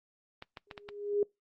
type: clicks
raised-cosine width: 0.3 ms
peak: -26 dBFS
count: 5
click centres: 0.424 / 0.572 / 0.712 / 0.778 / 0.889 s
type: tone with exponential growth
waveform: sine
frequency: 409.9 Hz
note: G#4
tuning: 23 cents flat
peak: -23 dBFS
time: 0.67-1.23 s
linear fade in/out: 2 ms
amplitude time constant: 120 ms
effects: noise-tail reverb RT60 0.2 s tail -26 dB re dry + Opus 32 kbps